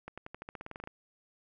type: accelerating click train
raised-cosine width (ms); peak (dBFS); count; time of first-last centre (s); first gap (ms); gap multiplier
0.5; -27; 14; 0.08-0.874; 96; 0.92
effects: none